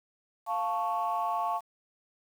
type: chord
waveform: sine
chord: F augmented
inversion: none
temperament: equal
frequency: 698.5 / 880 / 1108.7 Hz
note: F5 / A5 / C#6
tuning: 0 / 0 / 0 cents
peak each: -31 dBFS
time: 0.46-1.61 s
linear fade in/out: 50 ms
effects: tanh soft clip ceiling -21 dBFS + 9-bit